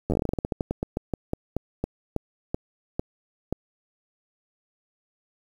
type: slowing click train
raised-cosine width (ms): 2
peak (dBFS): -12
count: 26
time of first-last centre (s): 0.1-3.526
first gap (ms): 10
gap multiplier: 1.18
effects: 8-bit